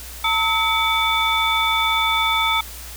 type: tone cluster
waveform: sine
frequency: 903 / 1286 / 2263 / 3512 Hz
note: A5 / E6 / C#7 / A7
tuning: +45 / -43 / +35 / -4 cents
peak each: -22 dBFS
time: 0.24-2.61 s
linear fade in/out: 5 ms
effects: added 60 Hz sine -37 dBFS peak until 2.96 s + white hiss -37 dBFS RMS until 2.96 s